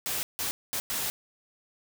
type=noise bursts at uneven times; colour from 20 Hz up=white; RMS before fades=-31 dBFS; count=4; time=0.06-0.23 / 0.39-0.51 / 0.73-0.8 / 0.9-1.1 s; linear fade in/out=0 ms; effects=none